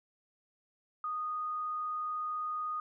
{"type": "tone", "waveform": "sine", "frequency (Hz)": 1237, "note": "D#6", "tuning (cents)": -10, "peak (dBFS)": -33, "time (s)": [1.04, 2.8], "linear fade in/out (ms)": 2, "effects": []}